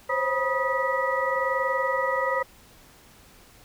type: tone cluster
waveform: sine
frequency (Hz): 520 / 541 / 969 / 1251 / 1947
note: C5 / C#5 / B5 / D#6 / B6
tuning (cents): -11 / -42 / -33 / +9 / -25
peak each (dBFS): -29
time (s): 0.09-2.43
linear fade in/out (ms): 10
effects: pink hiss -53 dBFS RMS until 3.64 s